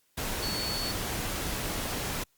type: tone in noise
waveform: sine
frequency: 4435 Hz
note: C#8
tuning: in tune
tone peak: -33 dBFS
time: 0.42-0.92 s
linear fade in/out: 10 ms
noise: pink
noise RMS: -33 dBFS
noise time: 0.17-2.24 s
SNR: -3 dB
effects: white hiss -70 dBFS RMS until 2.37 s + Opus 48 kbps